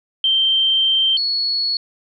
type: tone pair in turn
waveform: sine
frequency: 3136 / 4376 Hz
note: G7 / C#8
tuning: 0 / -23 cents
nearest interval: tritone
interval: 577 cents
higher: second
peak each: -13 / -17 dBFS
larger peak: first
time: 0.24-1.17 / 1.17-1.77 s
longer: first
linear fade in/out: 2 ms
effects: none